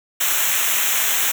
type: noise with comb filter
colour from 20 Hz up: white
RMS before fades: -19 dBFS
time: 0.2-1.32 s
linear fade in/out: 10 ms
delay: 0.21 ms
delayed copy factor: -0.85
effects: none